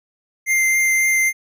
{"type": "tone with vibrato", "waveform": "square", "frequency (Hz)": 2093, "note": "C7", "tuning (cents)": 0, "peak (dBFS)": -15, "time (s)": [0.46, 1.33], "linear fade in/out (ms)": 50, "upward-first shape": "triangle", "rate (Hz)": 3.7, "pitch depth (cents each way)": 10, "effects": []}